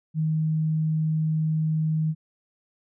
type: tone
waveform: sine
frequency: 157.1 Hz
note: D#3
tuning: 17 cents sharp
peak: -21 dBFS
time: 0.14-2.15 s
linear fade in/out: 50 ms
effects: none